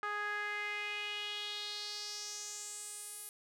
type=tone with band-pass filter sweep; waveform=sawtooth; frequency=415.3 Hz; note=G#4; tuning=in tune; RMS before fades=-41 dBFS; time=0.03-3.29 s; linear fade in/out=0 ms; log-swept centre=1400 to 11000 Hz; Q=3.8; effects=none